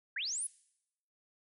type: linear sweep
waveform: sine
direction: up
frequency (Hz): 1456 to 10600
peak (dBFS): -34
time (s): 0.16-0.47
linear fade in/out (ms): 5
effects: noise-tail reverb RT60 0.8 s tail -22 dB re dry